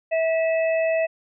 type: harmonic tone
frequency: 650 Hz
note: E5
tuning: 24 cents flat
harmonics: 1 / 3 / 4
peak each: -19 / -32 / -31 dBFS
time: 0.11-1.07 s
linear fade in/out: 20 ms
effects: none